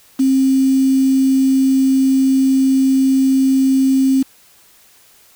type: tone with quantisation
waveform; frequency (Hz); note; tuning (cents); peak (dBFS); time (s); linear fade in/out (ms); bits
sine; 266.2; C4; +30; -10; 0.19-4.23; 10; 5
effects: white hiss -49 dBFS RMS until 5.35 s